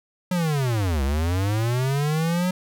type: linear two-way sweep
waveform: square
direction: down then up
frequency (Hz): 185 to 65.5 to 185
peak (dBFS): -21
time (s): 0.31-2.51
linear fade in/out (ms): 5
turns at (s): 1.03
effects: none